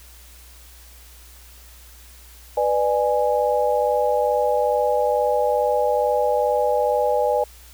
sine chord, G# diminished, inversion first, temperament equal with one note detuned, 493.9 / 596.2 / 830.6 Hz, B4 / D5 / G#5, 0 / +26 / 0 cents, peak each -21 / -21 / -22 dBFS, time 2.57-7.44 s, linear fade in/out 5 ms, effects added 60 Hz sine -45 dBFS peak until 7.73 s + white hiss -48 dBFS RMS until 7.73 s

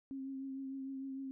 sine tone with vibrato, 268.7 Hz, C4, 46 cents sharp, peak -40 dBFS, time 0.11-1.31 s, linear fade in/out 0 ms, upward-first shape triangle, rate 6.6 Hz, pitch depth 26 cents each way, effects none

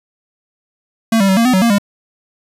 square tone with pitch steps, 225.7 / 195.7 / 190.3 / 231.1 / 252.9 / 187.9 / 233.3 / 201.8 Hz, A3 / G3 / F#3 / A#3 / B3 / F#3 / A#3 / G#3, +44 / -3 / +49 / -15 / +41 / +27 / +2 / -49 cents, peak -10 dBFS, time 1.12-1.784 s, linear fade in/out 5 ms, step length 83 ms, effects resampled to 32000 Hz

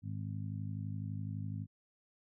harmonic tone, 51.91 Hz, G#1, in tune, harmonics 2 / 3 / 4 / 5, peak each -39 / -43 / -47 / -49 dBFS, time 0.02-1.67 s, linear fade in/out 50 ms, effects none

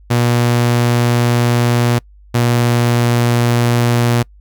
sawtooth tone pair in turn, 120 / 119.57 Hz, B2 / A#2, -49 / +44 cents, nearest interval unison, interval 7 cents, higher first, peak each -7 dBFS, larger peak neither, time 0.1-1.99 / 2.34-4.23 s, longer neither, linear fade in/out 10 ms, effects noise-tail reverb RT60 0.1 s tail -26 dB re dry + added 50 Hz sine -40 dBFS peak until 4.4 s

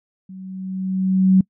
sine tone with level ramp, 188.5 Hz, F#3, 32 cents sharp, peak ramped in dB -34 to -8 dBFS, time 0.29-1.41 s, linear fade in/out 5 ms, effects noise-tail reverb RT60 0.1 s tail -25 dB re dry

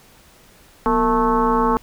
sine tone with frequency modulation, 669 Hz, E5, 25 cents sharp, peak -14 dBFS, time 0.86-1.77 s, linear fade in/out 0 ms, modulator 213 Hz, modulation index 2.6, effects pink hiss -50 dBFS RMS until 1.82 s

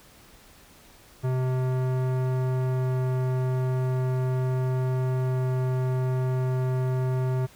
sine tone with tanh clipping, 128.6 Hz, C3, 30 cents flat, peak -25 dBFS, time 1.23-7.47 s, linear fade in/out 20 ms, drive 18 dB, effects pink hiss -53 dBFS RMS until 7.55 s

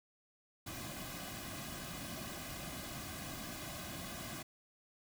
pink noise with comb filter, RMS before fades -45 dBFS, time 0.66-4.43 s, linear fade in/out 10 ms, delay 2.2 ms, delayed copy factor -0.75, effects none

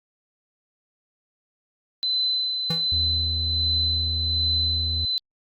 sine tone with tremolo, 4035 Hz, B7, 36 cents sharp, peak -20 dBFS, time 2.03-5.18 s, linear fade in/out 0 ms, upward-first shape sine, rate 1.3 Hz, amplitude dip 40%
square tone with exponential decay, 164.4 Hz, E3, 4 cents flat, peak -23 dBFS, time 2.7-2.9 s, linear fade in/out 5 ms, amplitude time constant 42 ms
triangle tone, 81.2 Hz, E2, 26 cents flat, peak -24 dBFS, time 2.92-5.05 s, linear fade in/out 0 ms
effects Opus 48 kbps

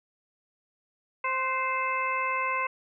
harmonic tone with a mistuned harmonic, 523.3 Hz, C5, in tune, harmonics 1 / 2 / 3 / 4 / 5, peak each -37 / -28 / -38 / -32 / -34 dBFS, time 1.24-2.67 s, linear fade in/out 5 ms, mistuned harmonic 3, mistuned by -52 cents, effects none

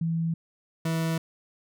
sine / 40% pulse tone pair in turn, 164.81 / 163.11 Hz, E3 / E3, 0 / -18 cents, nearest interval unison, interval 18 cents, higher first, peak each -24 dBFS, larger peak neither, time 0.01-0.34 / 0.85-1.18 s, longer neither, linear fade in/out 5 ms, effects none

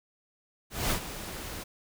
pink noise with ADSR envelope, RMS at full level -27 dBFS, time 0.7-1.64 s, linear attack 210 ms, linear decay 85 ms, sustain -12 dB, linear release 15 ms, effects none

